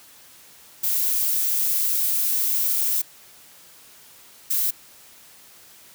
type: noise bursts at uneven times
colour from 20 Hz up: violet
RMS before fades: -22 dBFS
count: 2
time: 0.83-3.02 / 4.5-4.71 s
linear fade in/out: 10 ms
effects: white hiss -49 dBFS RMS until 5.94 s + high-pass 60 Hz 12 dB/octave